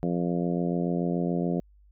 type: harmonic tone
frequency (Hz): 87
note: F2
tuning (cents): -6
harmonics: 2 / 3 / 4 / 5 / 6 / 7 / 8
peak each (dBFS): -27 / -31 / -33 / -35 / -37 / -38 / -39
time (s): 0.03-1.6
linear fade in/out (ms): 0
effects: added 50 Hz sine -54 dBFS peak until 1.91 s